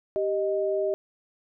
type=tone pair together; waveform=sine; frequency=391.4 / 621.8 Hz; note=G4 / D#5; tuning=-3 / -1 cents; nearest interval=minor sixth; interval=802 cents; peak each=-26 dBFS; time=0.16-0.94 s; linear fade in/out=0 ms; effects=none